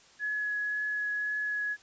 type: tone with vibrato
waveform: sine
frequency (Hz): 1689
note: G#6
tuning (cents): +29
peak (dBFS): -29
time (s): 0.19-1.77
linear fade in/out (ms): 50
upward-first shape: triangle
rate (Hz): 1.9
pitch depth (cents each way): 11
effects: white hiss -58 dBFS RMS until 1.82 s + resampled to 16000 Hz